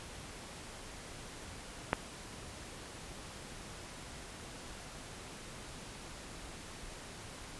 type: click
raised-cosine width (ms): 0.5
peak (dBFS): -12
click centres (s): 1.931
effects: pink hiss -48 dBFS RMS until 7.59 s + resampled to 24000 Hz